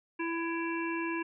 harmonic tone with a mistuned harmonic, 333.1 Hz, E4, 18 cents sharp, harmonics 1 / 3 / 5 / 7 / 8, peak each -33 / -38 / -40 / -41 / -42 dBFS, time 0.19-1.23 s, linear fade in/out 10 ms, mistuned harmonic 8, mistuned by +29 cents, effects none

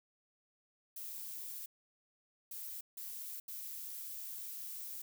violet noise bursts at uneven times, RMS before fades -45 dBFS, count 4, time 0.96-1.66 / 2.51-2.81 / 2.97-3.4 / 3.48-5.02 s, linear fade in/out 5 ms, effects none

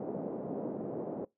white band-pass noise, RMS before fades -38 dBFS, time 0-1.25 s, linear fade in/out 5 ms, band 160 to 560 Hz, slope 24 dB/octave, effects noise-tail reverb RT60 0.2 s tail -23 dB re dry

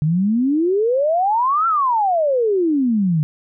sine exponential two-way sweep, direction up then down, 146.83 to 1372 to 146.83 Hz, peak -14 dBFS, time 0.02-3.23 s, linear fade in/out 0 ms, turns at 1.67 s, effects none

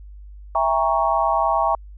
sine chord, E diminished seventh, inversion none, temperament equal with one note detuned, 659.3 / 802.8 / 932.3 / 1108.7 Hz, E5 / G5 / Bb5 / Db6, 0 / +41 / 0 / 0 cents, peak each -22 dBFS, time 0.55-1.75 s, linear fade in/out 2 ms, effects added 50 Hz sine -37 dBFS peak until 1.97 s

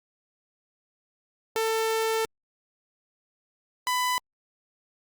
sawtooth tone pair in turn, 445.7 / 998.5 Hz, A4 / B5, +22 / +19 cents, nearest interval octave + major second, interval 1397 cents, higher second, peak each -20 dBFS, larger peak neither, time 1.56-2.25 / 3.87-4.18 s, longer first, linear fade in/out 0 ms, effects Opus 48 kbps

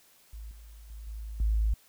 sine tone with level steps, 54 Hz, A1, 32 cents flat, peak -39 / -46 / -40 / -36 / -23 dBFS, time 0.33-1.74 s, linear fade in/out 5 ms, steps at 0.51 / 0.9 / 1.07 / 1.4 s, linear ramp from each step 2 ms, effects white hiss -61 dBFS RMS until 1.88 s

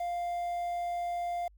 triangle tone with quantisation, 698.5 Hz, F5, in tune, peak -29 dBFS, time 0-1.48 s, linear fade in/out 5 ms, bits 9, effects added 50 Hz sine -56 dBFS peak until 1.57 s

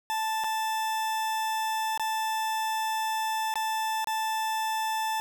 40% pulse tone with dropouts, 880 Hz, A5, in tune, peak -26 dBFS, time 0.1-5.2 s, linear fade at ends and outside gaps 0 ms, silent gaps 0.438-0.443 / 1.976-1.996 / 3.54-3.556 / 4.044-4.072 s, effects none

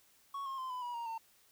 triangle tone with pitch steps, 1110 / 1072.8 / 1036.9 / 1002.1 / 968.5 / 936.1 / 904.7 Hz, C#6 / C6 / C6 / B5 / B5 / A#5 / A5, +2 / +43 / -16 / +25 / -34 / +7 / +48 cents, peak -36 dBFS, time 0.34-1.18 s, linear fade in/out 5 ms, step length 120 ms, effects white hiss -67 dBFS RMS until 1.51 s

